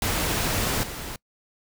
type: noise with level steps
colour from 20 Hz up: pink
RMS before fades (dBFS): -25 / -35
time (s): 0.02-1.16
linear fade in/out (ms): 2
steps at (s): 0.83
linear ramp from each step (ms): 5
effects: noise-tail reverb RT60 0.1 s tail -25 dB re dry